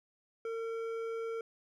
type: tone with hard clipping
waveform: sine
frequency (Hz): 454.7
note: A#4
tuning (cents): -43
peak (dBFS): -37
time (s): 0.45-1.41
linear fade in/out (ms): 2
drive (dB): 9
effects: none